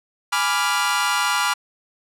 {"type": "chord", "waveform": "sawtooth", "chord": "G# diminished seventh", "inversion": "none", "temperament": "equal", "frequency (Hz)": [830.6, 987.8, 1174.7, 1396.9], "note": ["G#5", "B5", "D6", "F6"], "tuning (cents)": [0, 0, 0, 0], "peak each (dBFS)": [-23, -20, -21, -19], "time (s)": [0.32, 1.54], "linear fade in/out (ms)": 10, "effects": ["low-pass 12000 Hz 12 dB/octave"]}